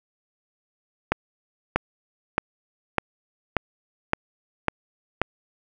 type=accelerating click train; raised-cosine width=0.5 ms; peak=-4 dBFS; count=8; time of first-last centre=1.12-5.216 s; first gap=640 ms; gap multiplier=0.97; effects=none